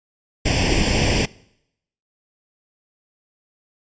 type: noise with comb filter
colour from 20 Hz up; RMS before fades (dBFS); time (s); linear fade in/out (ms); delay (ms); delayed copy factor
pink; -18; 0.45-1.26; 10; 0.38; +0.85
effects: noise-tail reverb RT60 0.8 s tail -23 dB re dry + resampled to 16000 Hz